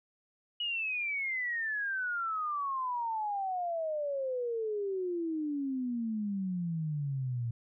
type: exponential sweep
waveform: sine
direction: down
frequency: 2923 to 114.8 Hz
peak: -31 dBFS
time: 0.6-7.51 s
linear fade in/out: 5 ms
effects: none